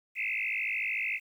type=tone with frequency modulation; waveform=sine; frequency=2349 Hz; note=D7; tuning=in tune; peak=-29 dBFS; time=0.15-1.2 s; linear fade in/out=50 ms; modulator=53.5 Hz; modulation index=5.9; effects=10-bit